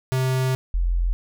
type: tone pair in turn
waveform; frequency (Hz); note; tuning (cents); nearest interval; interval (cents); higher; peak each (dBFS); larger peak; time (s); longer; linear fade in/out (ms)
square / sine; 130.1 / 43.42; C3 / F1; -9 / -9; octave + perfect fifth; 1900; first; -20 / -18; second; 0.12-0.55 / 0.74-1.13; first; 0
effects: none